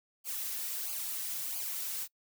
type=noise with flanger; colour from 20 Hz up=blue; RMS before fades=-37 dBFS; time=0.24-2.08 s; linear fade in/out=50 ms; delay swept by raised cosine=0.53 to 4.33 ms; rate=1.5 Hz; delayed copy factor=-0.8; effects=noise-tail reverb RT60 0.1 s tail -24 dB re dry